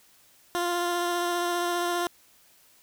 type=tone with vibrato; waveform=15% pulse; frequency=349.2 Hz; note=F4; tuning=in tune; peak=-19 dBFS; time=0.55-2.07 s; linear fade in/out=0 ms; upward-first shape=sine; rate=15 Hz; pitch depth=13 cents each way; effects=white hiss -59 dBFS RMS until 2.82 s